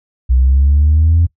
sine exponential sweep, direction up, 61.74 to 85.8 Hz, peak -6 dBFS, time 0.29-1.27 s, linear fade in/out 20 ms, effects noise-tail reverb RT60 0.1 s tail -20 dB re dry + tanh soft clip ceiling -4 dBFS

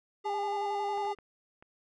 square tone, 404.2 Hz, G#4, 47 cents flat, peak -36 dBFS, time 0.24-1.15 s, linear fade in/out 20 ms
sine tone with vibrato, 829 Hz, G#5, 3 cents flat, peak -31 dBFS, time 0.25-1.13 s, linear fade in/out 10 ms, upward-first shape square, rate 11 Hz, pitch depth 50 cents each way
clicks, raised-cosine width 0.5 ms, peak -38 dBFS, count 4, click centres 0.975 / 1.051 / 1.187 / 1.625 s
effects low-pass 5000 Hz 12 dB/octave

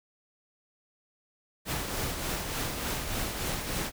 pink noise with tremolo, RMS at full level -31 dBFS, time 1.65-3.92 s, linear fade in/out 50 ms, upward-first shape triangle, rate 3.4 Hz, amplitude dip 45%, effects none

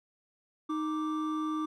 triangle tone pair together, 311.1 / 1174.6 Hz, D#4 / D6, 0 / 0 cents, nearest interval octave + major seventh, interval 2300 cents, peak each -29 / -34 dBFS, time 0.69-1.66 s, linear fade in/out 10 ms, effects none

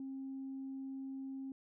sine tone, 268.2 Hz, C4, 43 cents sharp, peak -40 dBFS, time 0-1.52 s, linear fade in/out 2 ms, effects tanh soft clip ceiling -37 dBFS

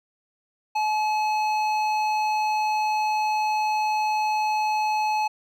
sine tone with hard clipping, 856 Hz, A5, 48 cents flat, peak -23 dBFS, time 0.75-5.28 s, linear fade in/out 10 ms, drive 11 dB, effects none

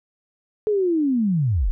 sine linear sweep, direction down, 434.4 to 30.87 Hz, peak -17 dBFS, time 0.67-1.71 s, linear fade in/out 0 ms, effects none

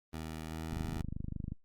15% pulse tone with pitch glide, 79.3 to 80.41 Hz, D#2 to E2, +33 to -42 cents, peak -32 dBFS, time 0.13-1.02 s, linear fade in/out 5 ms, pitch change +25 cents, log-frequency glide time 0.46-0.7 s
click train, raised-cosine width 5 ms, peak -26 dBFS, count 21, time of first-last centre 0.73-1.521 s, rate 25.3 Hz
effects Opus 32 kbps

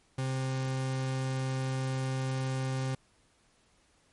40% pulse tone, 131.7 Hz, C3, 12 cents sharp, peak -29 dBFS, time 0.18-2.95 s, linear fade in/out 5 ms, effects pink hiss -67 dBFS RMS until 4.12 s + MP3 48 kbps

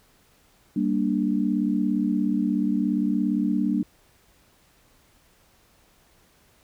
sine chord, G minor, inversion none, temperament equal, 196 / 233.1 / 293.7 Hz, G3 / Bb3 / D4, 0 / 0 / 0 cents, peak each -25 dBFS, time 0.76-3.83 s, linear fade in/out 5 ms, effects pink hiss -60 dBFS RMS until 6.63 s

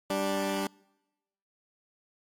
15% pulse tone pair together, 196 / 293.6 Hz, G3 / D4, 0 / 0 cents, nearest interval perfect fifth, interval 700 cents, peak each -25 dBFS, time 0.1-0.67 s, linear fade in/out 2 ms, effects noise-tail reverb RT60 1.0 s tail -26 dB re dry + AAC 64 kbps

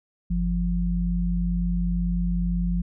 sine tone pair together, 49 / 174.61 Hz, G1 / F3, 0 / 0 cents, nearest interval octave + minor seventh, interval 2200 cents, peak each -24 dBFS, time 0.3-2.82 s, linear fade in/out 10 ms, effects none

